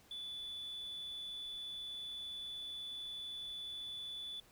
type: tone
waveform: triangle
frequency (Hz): 3468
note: A7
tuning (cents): -26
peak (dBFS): -40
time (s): 0.11-4.4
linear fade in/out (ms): 2
effects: tanh soft clip ceiling -38 dBFS + pink hiss -65 dBFS RMS until 4.51 s